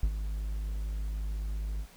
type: tone with ADSR envelope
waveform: triangle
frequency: 52 Hz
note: G#1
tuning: 3 cents sharp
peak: -19 dBFS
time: 0.03-1.87 s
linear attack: 3 ms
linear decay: 63 ms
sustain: -10 dB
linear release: 69 ms
effects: pink hiss -56 dBFS RMS until 1.96 s